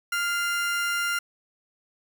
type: tone pair together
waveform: 35% pulse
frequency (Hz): 1401 / 2057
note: F6 / C7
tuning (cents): +5 / -30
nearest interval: perfect fifth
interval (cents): 665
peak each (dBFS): -23 / -32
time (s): 0.12-1.19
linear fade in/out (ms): 5
effects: none